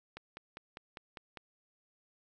click train, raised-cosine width 0.3 ms, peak -28 dBFS, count 7, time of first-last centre 0.17-1.372 s, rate 4.99 Hz, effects none

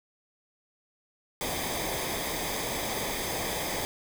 pink noise with comb filter, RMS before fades -32 dBFS, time 1.41-3.85 s, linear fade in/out 0 ms, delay 0.71 ms, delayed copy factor -0.65, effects none

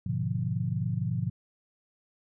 sine chord, G# diminished seventh, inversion none, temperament equal with one note detuned, 103.83 / 123.47 / 147.34 / 174.61 Hz, G#2 / B2 / D3 / F3, 0 / 0 / +6 / 0 cents, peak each -33 / -31 / -34 / -33 dBFS, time 0.06-1.3 s, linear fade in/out 5 ms, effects none

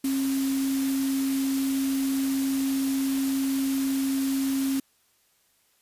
sine tone in noise, 270 Hz, C#4, 45 cents flat, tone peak -23 dBFS, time 0.04-4.8 s, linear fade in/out 5 ms, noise white, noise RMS -36 dBFS, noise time 0.04-4.8 s, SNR +10 dB, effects white hiss -66 dBFS RMS until 5.81 s + resampled to 32000 Hz

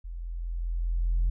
sine tone with level ramp, 42.45 Hz, F1, 48 cents flat, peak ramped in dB -35 to -19 dBFS, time 0.04-1.3 s, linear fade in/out 10 ms, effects tanh soft clip ceiling -19 dBFS

